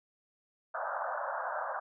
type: band-pass noise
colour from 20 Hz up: pink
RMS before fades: -36 dBFS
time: 0.74-1.8 s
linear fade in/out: 10 ms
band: 550 to 1600 Hz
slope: 96 dB/octave
effects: none